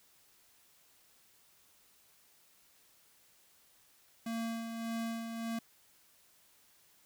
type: tone with tremolo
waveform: square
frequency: 228.4 Hz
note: A#3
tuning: 35 cents flat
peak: -35 dBFS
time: 4.26-5.59 s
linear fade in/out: 5 ms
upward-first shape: sine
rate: 1.7 Hz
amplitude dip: 45%
effects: white hiss -66 dBFS RMS until 7.05 s